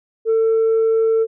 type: tone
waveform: sine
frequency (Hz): 448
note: A4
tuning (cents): +31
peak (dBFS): -11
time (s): 0.25-1.27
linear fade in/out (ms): 50
effects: tanh soft clip ceiling -11 dBFS